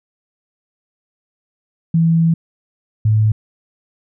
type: tone pair in turn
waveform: sine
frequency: 164.81 / 108.2 Hz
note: E3 / A2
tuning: 0 / -29 cents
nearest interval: perfect fifth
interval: 729 cents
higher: first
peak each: -10 dBFS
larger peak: neither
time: 1.94-2.34 / 3.05-3.32 s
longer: first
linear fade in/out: 5 ms
effects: none